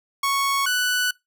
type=tone pair in turn; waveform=sawtooth; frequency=1107 / 1486.2 Hz; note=C#6 / F#6; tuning=-3 / +7 cents; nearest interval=perfect fourth; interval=510 cents; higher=second; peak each=-16 dBFS; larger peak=neither; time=0.23-0.66 / 0.66-1.11 s; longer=second; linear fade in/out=5 ms; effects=noise-tail reverb RT60 0.2 s tail -24 dB re dry